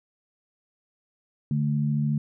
sine tone pair together, 146.16 / 220 Hz, D3 / A3, -8 / 0 cents, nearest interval perfect fifth, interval 708 cents, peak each -23 / -27 dBFS, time 1.51-2.18 s, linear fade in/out 2 ms, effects none

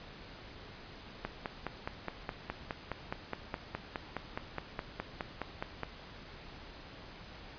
click train, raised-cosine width 0.5 ms, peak -20 dBFS, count 23, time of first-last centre 1.25-5.833 s, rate 4.8 Hz, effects pink hiss -50 dBFS RMS until 7.58 s + resampled to 11025 Hz

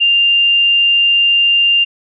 sine tone, 2794 Hz, F7, in tune, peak -8 dBFS, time 0-1.85 s, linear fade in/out 20 ms, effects none

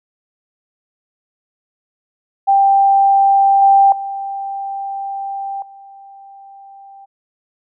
sine tone with level steps, 788 Hz, G5, 9 cents sharp, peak -8 / -6 / -21 / -36 dBFS, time 2.47-7.06 s, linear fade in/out 20 ms, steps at 3.62 / 3.92 / 5.62 s, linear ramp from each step 2 ms, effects none

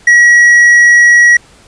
sine tone with tanh clipping, 1916 Hz, A#6, 47 cents sharp, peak -3 dBFS, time 0.07-1.37 s, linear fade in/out 5 ms, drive 5 dB, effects pink hiss -42 dBFS RMS until 1.67 s + resampled to 22050 Hz

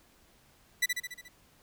sawtooth tone with echo, 1975.5 Hz, B6, in tune, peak -20 dBFS, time 0.82-0.86 s, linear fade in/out 10 ms, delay 71 ms, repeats 6, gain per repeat -4 dB, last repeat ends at 1.286 s, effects pink hiss -63 dBFS RMS until 1.62 s

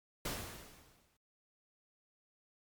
pink noise with exponential decay, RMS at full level -37 dBFS, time 0.25-1.17 s, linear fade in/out 5 ms, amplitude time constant 200 ms, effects MP3 96 kbps

